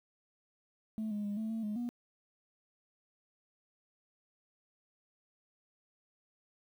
sine tone with pitch steps, 218.2 / 207.7 / 204.2 / 219.9 / 224.3 / 210 / 240.8 Hz, A3 / G#3 / G#3 / A3 / A3 / G#3 / B3, -14 / 0 / -29 / -1 / +34 / +19 / -44 cents, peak -32 dBFS, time 0.98-1.89 s, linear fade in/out 0 ms, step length 130 ms, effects tanh soft clip ceiling -32 dBFS + 11-bit

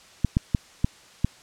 clicks, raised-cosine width 5 ms, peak -7 dBFS, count 5, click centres 0.247 / 0.369 / 0.548 / 0.845 / 1.246 s, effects white hiss -51 dBFS RMS until 1.42 s + low-pass 7000 Hz 12 dB/octave

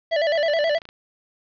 square tone with vibrato, 623 Hz, D#5, 2 cents sharp, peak -19 dBFS, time 0.11-0.79 s, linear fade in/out 20 ms, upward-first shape square, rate 9.4 Hz, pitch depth 100 cents each way
click train, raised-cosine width 0.2 ms, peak -22 dBFS, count 17, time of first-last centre 0.32-0.889 s, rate 28.1 Hz
effects resampled to 11025 Hz + 8-bit

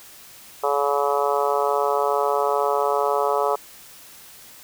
harmonic tone, 142.3 Hz, C#3, 46 cents sharp, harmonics 3 / 4 / 5 / 6 / 7 / 8 / 9, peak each -24 / -25 / -26 / -27 / -27 / -28 / -29 dBFS, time 0.63-3.56 s, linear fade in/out 10 ms, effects white hiss -45 dBFS RMS until 4.63 s

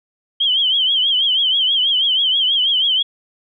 sine tone with vibrato, 3145 Hz, G7, 5 cents sharp, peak -13 dBFS, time 0.4-3.03 s, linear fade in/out 10 ms, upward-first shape triangle, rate 6.2 Hz, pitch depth 120 cents each way, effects none

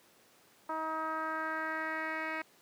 10% pulse tone with low-pass filter sweep, 317 Hz, D#4, 32 cents sharp, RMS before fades -36 dBFS, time 0.69-2.42 s, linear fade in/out 5 ms, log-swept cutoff 1100 to 2400 Hz, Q 3, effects pink hiss -63 dBFS RMS until 2.61 s + high-pass 200 Hz 12 dB/octave

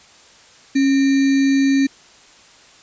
sine tone with sample-and-hold, 273.7 Hz, C#4, 22 cents flat, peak -12 dBFS, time 0.75-1.87 s, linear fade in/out 10 ms, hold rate 2100 Hz, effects white hiss -47 dBFS RMS until 2.82 s + resampled to 16000 Hz

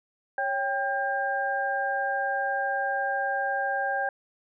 sine tone cluster, 553 / 789 / 1603 Hz, C#5 / G5 / G6, -4 / +11 / +38 cents, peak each -32 / -28 / -29 dBFS, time 0.38-4.09 s, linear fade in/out 2 ms, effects none

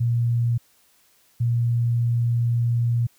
sine tone pair in turn, 118.4 / 118.4 Hz, A#2 / A#2, +27 / +27 cents, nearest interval unison, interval 0 cents, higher neither, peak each -18 dBFS, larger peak neither, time 0-0.58 / 1.4-3.07 s, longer second, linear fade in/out 10 ms, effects white hiss -60 dBFS RMS until 3.18 s

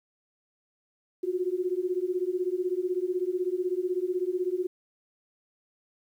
sine beating tone pair, 355.8 / 371.8 Hz, F4 / F#4, +32 / +8 cents, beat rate 16 Hz, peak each -29 dBFS, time 1.23-4.67 s, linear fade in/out 10 ms, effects 10-bit

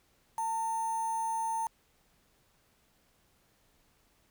sine tone with quantisation, 900 Hz, A5, 39 cents sharp, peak -30 dBFS, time 0.38-1.67 s, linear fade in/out 2 ms, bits 7, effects pink hiss -69 dBFS RMS until 4.3 s

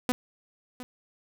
sawtooth tone with echo, 250 Hz, B3, 21 cents sharp, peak -19 dBFS, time 0.09-0.12 s, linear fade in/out 0 ms, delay 710 ms, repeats 1, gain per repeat -15 dB, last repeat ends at 0.83 s, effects none

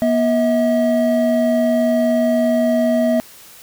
triangle tone pair together, 240.5 / 642.1 Hz, B3 / E5, -46 / -46 cents, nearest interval octave + perfect fourth, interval 1700 cents, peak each -14 dBFS, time 0.02-3.2 s, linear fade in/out 0 ms, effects white hiss -42 dBFS RMS until 3.62 s

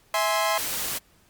sawtooth chord, E augmented, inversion none, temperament equal with one note detuned, 653.2 / 830.6 / 1046.5 Hz, E5 / G#5 / B#5, -16 / 0 / 0 cents, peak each -22 / -24 / -22 dBFS, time 0.14-0.58 s, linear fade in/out 2 ms
white noise, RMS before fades -29 dBFS, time 0.57-0.99 s, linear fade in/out 20 ms
effects pink hiss -60 dBFS RMS until 1.29 s + Opus 48 kbps

